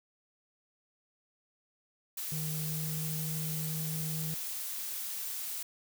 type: noise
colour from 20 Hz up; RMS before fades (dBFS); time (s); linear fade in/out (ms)
blue; -38; 2.17-5.63; 5
type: tone with pitch glide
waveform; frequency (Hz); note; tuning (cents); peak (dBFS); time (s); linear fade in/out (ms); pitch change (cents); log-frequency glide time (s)
triangle; 155.56 to 157.73; D#3 to D#3; 0 to +24; -33; 2.32-4.34; 0; +24; 2.63-4.1
effects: none